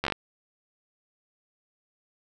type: slowing click train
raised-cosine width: 0.3 ms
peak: -11 dBFS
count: 6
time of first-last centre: 0.04-0.123 s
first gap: 12 ms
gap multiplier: 1.16
effects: none